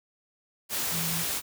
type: tone in noise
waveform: sine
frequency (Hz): 165.3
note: E3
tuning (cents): +5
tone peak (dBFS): -33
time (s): 0.9-1.25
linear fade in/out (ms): 50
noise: white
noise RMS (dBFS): -30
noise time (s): 0.69-1.42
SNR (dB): -6
effects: none